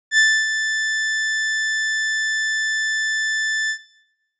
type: tone with ADSR envelope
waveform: 40% pulse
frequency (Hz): 1760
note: A6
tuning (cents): 0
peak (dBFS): -10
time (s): 0.11-3.79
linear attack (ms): 71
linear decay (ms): 280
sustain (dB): -8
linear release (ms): 89
effects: noise-tail reverb RT60 0.9 s tail -18 dB re dry + resampled to 16000 Hz

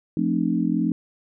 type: chord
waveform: sine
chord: F dominant seventh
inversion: none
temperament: equal with one note detuned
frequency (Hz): 174.61 / 220 / 261.6 / 303.1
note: F3 / A3 / C4 / Eb4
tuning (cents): 0 / 0 / 0 / -45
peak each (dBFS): -25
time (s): 0.17-0.92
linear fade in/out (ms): 2
effects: none

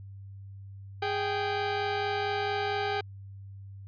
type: tone pair together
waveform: sawtooth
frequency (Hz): 412.7 / 781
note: G#4 / G5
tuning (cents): -11 / -7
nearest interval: major seventh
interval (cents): 1104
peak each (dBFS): -27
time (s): 1.02-3.01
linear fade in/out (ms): 5
effects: added 98 Hz sine -42 dBFS peak until 3.87 s + resampled to 11025 Hz

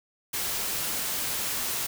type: noise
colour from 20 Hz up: white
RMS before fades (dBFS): -30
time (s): 0.33-1.87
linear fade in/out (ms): 10
effects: none

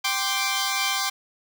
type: chord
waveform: 10% pulse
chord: G suspended fourth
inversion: none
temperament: equal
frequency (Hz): 784 / 1046.5 / 1174.7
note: G5 / C6 / D6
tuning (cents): 0 / 0 / 0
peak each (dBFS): -19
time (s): 0.04-1.1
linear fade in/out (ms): 10
effects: none

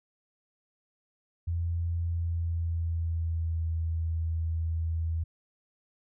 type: tone with pitch glide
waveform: sine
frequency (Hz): 84.8 to 81.77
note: E2 to E2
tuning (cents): +50 to -13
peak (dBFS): -27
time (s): 1.47-5.24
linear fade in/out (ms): 10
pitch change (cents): -63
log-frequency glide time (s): 2.05-3.68
effects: none

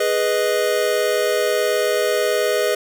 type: chord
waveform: square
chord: G# minor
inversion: none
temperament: equal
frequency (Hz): 415.3 / 493.9 / 622.3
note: G#4 / B4 / D#5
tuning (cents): 0 / 0 / 0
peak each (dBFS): -22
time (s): 0-2.75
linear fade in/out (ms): 5
effects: none

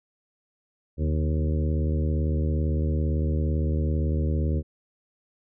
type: harmonic tone with a mistuned harmonic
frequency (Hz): 77.78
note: D#2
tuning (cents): 0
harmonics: 1 / 2 / 3 / 4 / 5 / 6 / 7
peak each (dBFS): -23 / -29 / -33 / -35 / -37 / -39 / -40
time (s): 0.97-4.63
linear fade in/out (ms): 50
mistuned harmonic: 2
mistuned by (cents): -61
effects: none

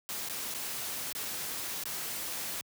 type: noise with dropouts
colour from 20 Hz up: white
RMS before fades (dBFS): -37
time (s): 0.09-2.61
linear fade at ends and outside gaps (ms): 0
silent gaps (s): 0.287-0.297 / 0.54-0.547 / 1.126-1.151 / 1.837-1.855
effects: high-pass 80 Hz 12 dB/octave

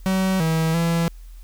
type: tone with pitch steps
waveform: 45% pulse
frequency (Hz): 189.2 / 161.4 / 167.6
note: F#3 / E3 / E3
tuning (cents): +39 / -36 / +29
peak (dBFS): -18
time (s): 0.06-1.08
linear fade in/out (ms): 0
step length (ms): 340
effects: added 41 Hz sine -37 dBFS peak until 1.43 s + white hiss -57 dBFS RMS until 1.43 s

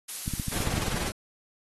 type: noise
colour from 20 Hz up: blue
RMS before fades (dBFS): -34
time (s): 0.08-0.65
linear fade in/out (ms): 10
type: clicks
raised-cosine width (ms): 5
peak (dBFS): -18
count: 10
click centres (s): 0.279 / 0.337 / 0.398 / 0.483 / 0.604 / 0.674 / 0.74 / 0.779 / 0.882 / 0.945
type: noise with tremolo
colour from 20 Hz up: pink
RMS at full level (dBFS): -30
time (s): 0.51-1.12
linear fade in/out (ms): 20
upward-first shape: sine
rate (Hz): 20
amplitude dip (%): 45
effects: AAC 32 kbps

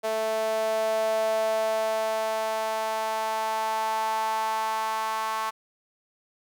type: tone with high-pass filter sweep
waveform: sawtooth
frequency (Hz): 220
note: A3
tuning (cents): 0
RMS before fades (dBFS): -27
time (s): 0.03-5.51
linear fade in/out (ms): 20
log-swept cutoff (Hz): 580 to 1000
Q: 5.6
effects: none

